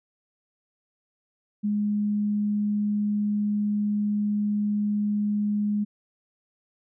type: tone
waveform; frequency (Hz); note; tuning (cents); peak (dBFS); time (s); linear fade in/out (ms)
sine; 207.7; G#3; 0; -22; 1.63-5.85; 20
effects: none